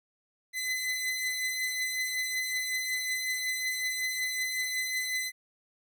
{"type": "beating tone pair", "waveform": "sawtooth", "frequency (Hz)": [2019, 2024.4], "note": ["B6", "B6"], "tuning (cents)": [38, 42], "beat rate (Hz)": 5.4, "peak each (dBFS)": [-35, -27], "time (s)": [0.53, 5.32], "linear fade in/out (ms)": 50, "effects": []}